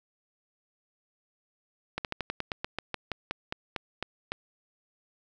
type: slowing click train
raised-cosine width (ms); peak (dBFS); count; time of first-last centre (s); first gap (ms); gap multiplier
0.3; -15; 16; 1.98-4.32; 68; 1.11
effects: none